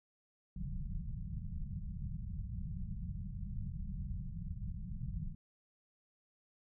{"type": "low-pass noise", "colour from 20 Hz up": "pink", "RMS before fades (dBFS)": -41, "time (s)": [0.56, 5.35], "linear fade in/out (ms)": 5, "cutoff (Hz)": 200, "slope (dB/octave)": 96, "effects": []}